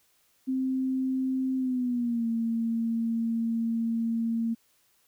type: tone with pitch glide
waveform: sine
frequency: 261.4 to 228.9 Hz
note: C4 to A#3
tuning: -1 to -31 cents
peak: -25 dBFS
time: 0.47-4.55 s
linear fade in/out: 20 ms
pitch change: -230 cents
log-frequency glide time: 1.57-2.27 s
effects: white hiss -67 dBFS RMS until 5.07 s